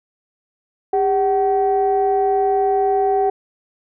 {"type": "tone pair together", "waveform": "sine", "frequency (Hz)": [400.6, 757], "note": ["G4", "F#5"], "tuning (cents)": [38, 39], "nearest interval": "major seventh", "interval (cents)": 1101, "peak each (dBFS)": -16, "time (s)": [0.93, 3.3], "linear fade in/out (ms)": 5, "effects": ["tanh soft clip ceiling -8 dBFS"]}